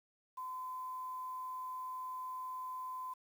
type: tone with quantisation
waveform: sine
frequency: 1021 Hz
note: C6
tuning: 43 cents flat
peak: -40 dBFS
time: 0.37-3.14 s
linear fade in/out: 10 ms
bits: 10
effects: none